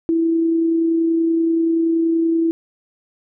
sine tone with amplitude modulation, 329.6 Hz, E4, in tune, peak -13 dBFS, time 0.09-2.51 s, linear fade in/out 0 ms, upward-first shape sine, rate 30.5 Hz, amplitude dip 25%, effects none

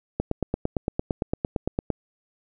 click train, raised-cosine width 2 ms, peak -10 dBFS, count 16, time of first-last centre 0.2-1.903 s, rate 8.81 Hz, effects none

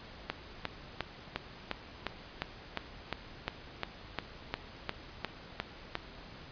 click train, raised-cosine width 0.3 ms, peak -16 dBFS, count 17, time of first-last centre 0.3-5.954 s, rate 2.83 Hz, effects pink hiss -50 dBFS RMS until 6.51 s + resampled to 11025 Hz

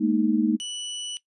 sine chord, Ab suspended second, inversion none, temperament equal with one note detuned, 213 / 233.1 / 311.1 Hz, Ab3 / Bb3 / Eb4, +44 / 0 / 0 cents, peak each -23 dBFS, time 0-0.57 s, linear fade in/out 20 ms
sawtooth tone, 2960 Hz, F#7, in tune, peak -27 dBFS, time 0.6-1.17 s, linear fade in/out 0 ms
effects noise-tail reverb RT60 0.1 s tail -17 dB re dry + resampled to 24000 Hz

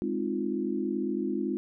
sine chord, F minor seventh, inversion first, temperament equal, 207.7 / 261.6 / 311.1 / 349.2 Hz, Ab3 / C4 / Eb4 / F4, 0 / 0 / 0 / 0 cents, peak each -33 / -33 / -34 / -32 dBFS, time 0.02-1.57 s, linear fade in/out 0 ms, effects none

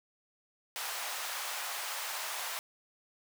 pink high-pass noise, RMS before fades -38 dBFS, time 0.76-2.59 s, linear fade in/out 0 ms, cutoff 720 Hz, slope 24 dB/octave, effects none

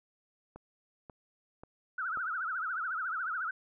click train, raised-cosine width 1 ms, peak -33 dBFS, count 4, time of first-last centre 0.56-2.173 s, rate 1.86 Hz
sine tone with vibrato, 1396.9 Hz, F6, in tune, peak -32 dBFS, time 1.98-3.51 s, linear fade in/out 5 ms, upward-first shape triangle, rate 14 Hz, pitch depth 210 cents each way
effects none

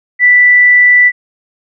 sine tone, 1974 Hz, B6, 1 cent flat, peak -3 dBFS, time 0.19-1.12 s, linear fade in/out 50 ms, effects none

